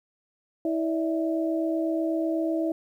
sine tone cluster, 324.4 / 585 / 653 Hz, E4 / D5 / E5, -28 / -7 / -17 cents, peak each -25 / -33 / -30 dBFS, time 0.65-2.72 s, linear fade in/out 2 ms, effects 10-bit

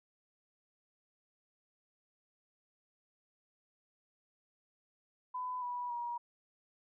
sine tone with pitch steps, 1003 / 978.4 / 954.4 Hz, B5 / B5 / A#5, +26 / -16 / +41 cents, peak -36 dBFS, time 5.34-6.18 s, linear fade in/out 10 ms, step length 280 ms, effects none

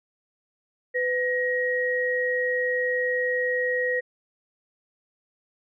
sine tone pair together, 500.6 / 1890 Hz, B4 / A#6, +23 / +23 cents, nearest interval octave + major seventh, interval 2300 cents, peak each -25 dBFS, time 0.94-4.01 s, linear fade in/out 20 ms, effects none

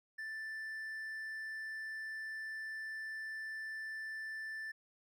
triangle tone, 1765 Hz, A6, 5 cents sharp, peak -39 dBFS, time 0.18-4.72 s, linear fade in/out 10 ms, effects none

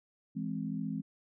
sine chord, E augmented, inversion none, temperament equal, 164.81 / 207.7 / 261.6 Hz, E3 / G#3 / B#3, 0 / 0 / 0 cents, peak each -38 / -37 / -38 dBFS, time 0.35-1.02 s, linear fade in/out 20 ms, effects none

